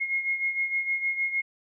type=beating tone pair; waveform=sine; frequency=2152 / 2158.5 Hz; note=C7 / C#7; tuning=+48 / -47 cents; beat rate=6.5 Hz; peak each=-26 / -32 dBFS; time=0-1.42 s; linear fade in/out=20 ms; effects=none